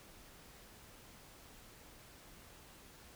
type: silence
effects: pink hiss -58 dBFS RMS until 3.15 s